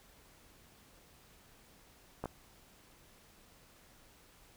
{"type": "clicks", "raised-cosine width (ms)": 1, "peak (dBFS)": [-23, -24], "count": 2, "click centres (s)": [2.24, 2.257], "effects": ["pink hiss -62 dBFS RMS until 4.56 s"]}